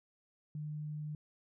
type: tone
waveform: sine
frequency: 151 Hz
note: D3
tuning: 48 cents sharp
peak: -38 dBFS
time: 0.55-1.15 s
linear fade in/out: 2 ms
effects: none